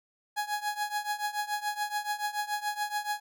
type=tone with tremolo; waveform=30% pulse; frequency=834 Hz; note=G#5; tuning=7 cents sharp; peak=-24 dBFS; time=0.36-3.2 s; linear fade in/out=20 ms; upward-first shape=triangle; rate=7 Hz; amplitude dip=90%; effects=none